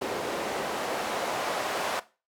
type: noise with band-pass filter sweep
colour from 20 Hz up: white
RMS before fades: -31 dBFS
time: 0.01-2 s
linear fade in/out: 10 ms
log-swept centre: 440 to 750 Hz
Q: 1.2
effects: noise-tail reverb RT60 0.3 s tail -17 dB re dry